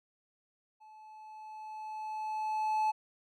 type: tone with level ramp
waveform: triangle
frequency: 864 Hz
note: A5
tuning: 32 cents flat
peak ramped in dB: -51 to -24 dBFS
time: 0.8-2.92 s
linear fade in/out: 20 ms
effects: none